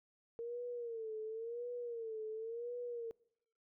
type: tone with vibrato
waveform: sine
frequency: 460 Hz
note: A#4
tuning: 23 cents flat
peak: -40 dBFS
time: 0.39-3.11 s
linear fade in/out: 0 ms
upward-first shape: sine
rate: 0.94 Hz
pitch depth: 100 cents each way
effects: noise-tail reverb RT60 0.8 s tail -25 dB re dry